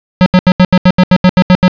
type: tone bursts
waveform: square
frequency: 182.9 Hz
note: F#3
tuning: 20 cents flat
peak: -3 dBFS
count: 12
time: 0.21-1.68 s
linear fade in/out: 0 ms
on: 51 ms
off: 78 ms
effects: resampled to 11025 Hz + 7-bit